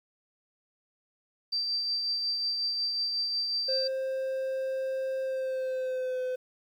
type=tone with tremolo; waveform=sine; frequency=4681 Hz; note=D8; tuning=7 cents flat; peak=-26 dBFS; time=1.52-3.88 s; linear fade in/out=10 ms; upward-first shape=triangle; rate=5.5 Hz; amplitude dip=35%
type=tone with pitch glide; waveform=triangle; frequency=528 to 508.8 Hz; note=C5 to C5; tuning=+16 to -48 cents; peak=-27 dBFS; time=3.68-6.36 s; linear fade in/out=10 ms; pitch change=-64 cents; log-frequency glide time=5.23-6.21 s
effects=10-bit